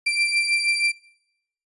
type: beating tone pair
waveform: 35% pulse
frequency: 2355 / 2361.3 Hz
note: D7 / D7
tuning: +4 / +9 cents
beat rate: 6.3 Hz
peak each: -19 / -23 dBFS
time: 0.06-0.92 s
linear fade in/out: 10 ms
effects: noise-tail reverb RT60 0.8 s tail -22 dB re dry + resampled to 24000 Hz